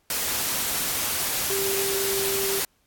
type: tone in noise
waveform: sine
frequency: 392 Hz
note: G4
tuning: in tune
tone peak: -26 dBFS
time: 1.5-2.6 s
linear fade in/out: 2 ms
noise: white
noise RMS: -26 dBFS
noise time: 0.1-2.65 s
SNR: -3 dB
effects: pink hiss -67 dBFS RMS until 2.86 s + AAC 64 kbps